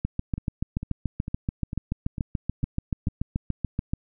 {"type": "two click trains", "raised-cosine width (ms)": 5, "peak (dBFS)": [-19, -13], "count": [7, 28], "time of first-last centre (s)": [[0.38, 3.083], [0.05, 3.935]], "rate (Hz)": [2.22, 6.95], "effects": []}